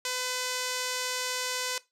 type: tone with low-pass filter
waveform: 5% pulse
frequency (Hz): 504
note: B4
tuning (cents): +35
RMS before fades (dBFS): -32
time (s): 0.05-1.78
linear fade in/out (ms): 2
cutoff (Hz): 9900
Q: 3.9
effects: noise-tail reverb RT60 0.2 s tail -18 dB re dry